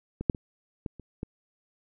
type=clicks; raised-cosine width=3 ms; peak=-20 / -8 / -28 / -20 / -30 / -20 dBFS; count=6; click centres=0.21 / 0.298 / 0.348 / 0.862 / 0.997 / 1.231 s; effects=none